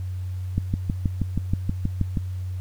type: click train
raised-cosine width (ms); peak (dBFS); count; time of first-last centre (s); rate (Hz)
5; -10; 11; 0.58-2.172; 6.28
effects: added 92 Hz sine -27 dBFS peak until 2.6 s + pink hiss -54 dBFS RMS until 2.6 s